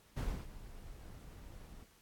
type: noise with ADSR envelope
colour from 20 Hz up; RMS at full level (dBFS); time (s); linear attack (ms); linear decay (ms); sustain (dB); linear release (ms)
brown; -34; 0.16-1.85; 19; 290; -17; 14
effects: pink hiss -66 dBFS RMS until 2.01 s + AAC 64 kbps